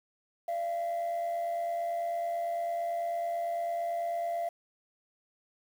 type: tone pair together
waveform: sine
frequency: 595 / 684 Hz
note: D5 / F5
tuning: +22 / -36 cents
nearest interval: major second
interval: 242 cents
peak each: -38 / -28 dBFS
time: 0.48-4.49 s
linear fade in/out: 5 ms
effects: tanh soft clip ceiling -28 dBFS + 9-bit